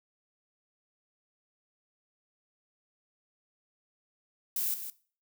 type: noise with echo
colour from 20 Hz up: violet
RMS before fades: -31 dBFS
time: 4.56-4.74 s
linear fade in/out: 2 ms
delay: 160 ms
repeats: 1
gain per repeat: -9 dB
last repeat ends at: 4.9 s
effects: noise-tail reverb RT60 0.4 s tail -18 dB re dry